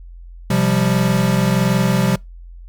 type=chord; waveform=square; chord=C suspended fourth; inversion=none; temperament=equal with one note detuned; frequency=129.68 / 174.61 / 196 Hz; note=C3 / F3 / G3; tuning=-15 / 0 / 0 cents; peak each=-19 dBFS; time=0.5-2.16 s; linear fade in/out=5 ms; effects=noise-tail reverb RT60 0.2 s tail -25 dB re dry + added 43 Hz sine -34 dBFS peak until 2.68 s